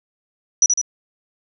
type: tone with echo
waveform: sine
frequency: 5880 Hz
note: F#8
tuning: 12 cents flat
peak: -9 dBFS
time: 0.62-0.66 s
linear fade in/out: 2 ms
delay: 77 ms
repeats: 2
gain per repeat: -4 dB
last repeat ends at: 0.814 s
effects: none